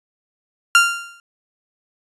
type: tone with exponential decay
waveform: 30% pulse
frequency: 1391 Hz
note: F6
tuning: 7 cents flat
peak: -4 dBFS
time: 0.75-1.2 s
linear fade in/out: 1 ms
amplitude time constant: 96 ms
effects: resampled to 24000 Hz